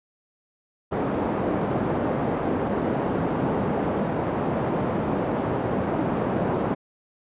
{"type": "band-pass noise", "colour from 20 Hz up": "pink", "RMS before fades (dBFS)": -25, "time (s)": [0.91, 6.75], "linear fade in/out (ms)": 20, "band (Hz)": [160, 790], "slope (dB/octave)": 12, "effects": ["resampled to 8000 Hz"]}